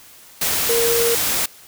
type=tone in noise; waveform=sine; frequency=466.2 Hz; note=A#4; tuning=in tune; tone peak=-17 dBFS; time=0.69-1.15 s; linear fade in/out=5 ms; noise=white; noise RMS=-20 dBFS; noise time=0.41-1.46 s; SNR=0 dB; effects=white hiss -45 dBFS RMS until 1.67 s